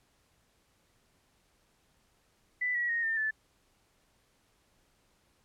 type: tone with pitch steps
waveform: sine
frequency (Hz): 1988 / 1924.7 / 1863.5 / 1804.1 / 1746.7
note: B6 / B6 / A#6 / A6 / A6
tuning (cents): +11 / -45 / -1 / +43 / -13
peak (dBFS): -28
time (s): 2.61-3.31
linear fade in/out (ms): 10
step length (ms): 140
effects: pink hiss -70 dBFS RMS until 5.44 s + low-pass 12000 Hz 12 dB/octave